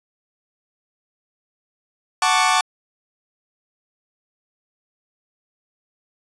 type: chord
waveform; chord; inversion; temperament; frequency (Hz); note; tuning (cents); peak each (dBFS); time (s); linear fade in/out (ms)
sawtooth; D major seventh; first; equal; 740 / 880 / 1108.7 / 1174.7; F#5 / A5 / C#6 / D6; 0 / 0 / 0 / 0; -17; 2.22-2.61; 2
effects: resampled to 22050 Hz